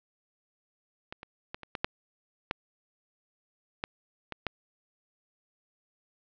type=clicks; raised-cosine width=0.3 ms; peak=-22 / -26 / -20 / -26 / -17 / -9 / -12 / -14 / -19 / -13 dBFS; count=10; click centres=1.125 / 1.231 / 1.545 / 1.633 / 1.752 / 1.845 / 2.511 / 3.839 / 4.323 / 4.467 s; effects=low-pass 4000 Hz 12 dB/octave